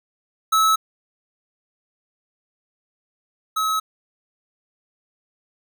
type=tone pair in turn; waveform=square; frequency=1299 / 1284.8 Hz; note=E6 / E6; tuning=-26 / -45 cents; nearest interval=unison; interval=19 cents; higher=first; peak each=-15 / -20 dBFS; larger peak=first; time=0.52-0.76 / 3.56-3.8 s; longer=neither; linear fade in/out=10 ms; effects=none